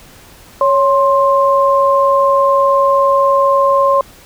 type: tone pair together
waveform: sine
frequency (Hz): 555.4 / 1054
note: C#5 / C6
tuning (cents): +3 / +12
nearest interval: major seventh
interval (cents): 1109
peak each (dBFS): -11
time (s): 0.61-4.01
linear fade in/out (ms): 2
effects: pink hiss -41 dBFS RMS until 4.25 s